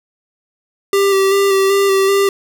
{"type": "tone with vibrato", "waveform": "square", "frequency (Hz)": 392, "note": "G4", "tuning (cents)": 0, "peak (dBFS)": -11, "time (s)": [0.93, 2.29], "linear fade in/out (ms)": 2, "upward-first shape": "square", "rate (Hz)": 2.6, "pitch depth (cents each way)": 19, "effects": []}